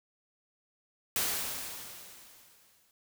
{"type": "noise with exponential decay", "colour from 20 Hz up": "white", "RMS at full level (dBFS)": -29, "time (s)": [1.16, 2.91], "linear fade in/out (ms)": 1, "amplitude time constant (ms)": 380, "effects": []}